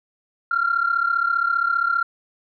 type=tone pair together; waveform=sine; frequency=1364.9 / 1400 Hz; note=F6 / F6; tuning=-40 / +4 cents; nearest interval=unison; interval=44 cents; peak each=-20 dBFS; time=0.51-2.03 s; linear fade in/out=5 ms; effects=tanh soft clip ceiling -11 dBFS